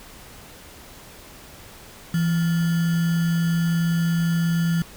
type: tone with sample-and-hold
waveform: sine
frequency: 167.8 Hz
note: E3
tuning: 31 cents sharp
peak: -18 dBFS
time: 2.14-4.82 s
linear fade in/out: 2 ms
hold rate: 1575 Hz
effects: pink hiss -44 dBFS RMS until 4.96 s